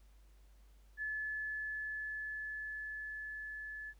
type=tone with level ramp; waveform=sine; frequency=1724 Hz; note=A6; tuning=36 cents flat; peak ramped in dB=-36 to -43 dBFS; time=0.97-3.94 s; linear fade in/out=50 ms; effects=added 50 Hz sine -59 dBFS peak until 3.99 s + pink hiss -73 dBFS RMS until 3.99 s